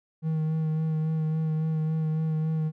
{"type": "tone with vibrato", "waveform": "triangle", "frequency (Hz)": 157.8, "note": "D#3", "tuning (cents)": 25, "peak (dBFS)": -22, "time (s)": [0.22, 2.72], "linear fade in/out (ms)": 50, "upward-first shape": "sine", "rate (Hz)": 3.6, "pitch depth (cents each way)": 19, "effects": []}